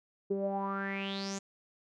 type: tone with low-pass filter sweep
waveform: sawtooth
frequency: 196.1 Hz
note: G3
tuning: 1 cent sharp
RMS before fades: -35 dBFS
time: 0.3-1.39 s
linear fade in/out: 10 ms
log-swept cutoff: 400 to 7100 Hz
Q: 8.1
effects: none